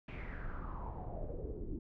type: noise with low-pass filter sweep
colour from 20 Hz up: brown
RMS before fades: -42 dBFS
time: 0.08-1.79 s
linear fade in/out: 5 ms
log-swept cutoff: 2500 to 300 Hz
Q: 5.5
effects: none